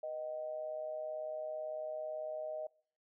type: tone with amplitude modulation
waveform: sine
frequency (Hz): 622.3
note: D#5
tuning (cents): 0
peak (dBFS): -35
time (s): 0.03-2.67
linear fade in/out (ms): 5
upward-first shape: sine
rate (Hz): 138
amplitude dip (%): 60
effects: noise-tail reverb RT60 0.5 s tail -24 dB re dry